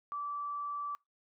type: tone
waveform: sine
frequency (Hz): 1160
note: D6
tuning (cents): -22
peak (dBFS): -35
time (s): 0.12-0.95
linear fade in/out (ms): 0
effects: noise-tail reverb RT60 0.2 s tail -25 dB re dry